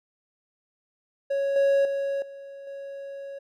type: tone with level steps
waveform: triangle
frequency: 554 Hz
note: C#5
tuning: 1 cent flat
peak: -21 / -16 / -23 / -37 / -33 dBFS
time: 1.3-3.39 s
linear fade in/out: 10 ms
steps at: 1.56 / 1.85 / 2.22 / 2.67 s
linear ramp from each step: 2 ms
effects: none